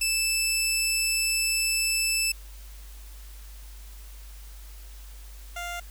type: tone pair in turn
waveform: 15% pulse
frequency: 2637 / 698.5 Hz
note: E7 / F5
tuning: 0 / 0 cents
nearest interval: octave + major seventh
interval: 2300 cents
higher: first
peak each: -16 / -26 dBFS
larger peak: first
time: 0.01-2.32 / 5.56-5.8 s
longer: first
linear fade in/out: 5 ms
effects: added 50 Hz sine -41 dBFS peak until 5.9 s + white hiss -52 dBFS RMS until 5.9 s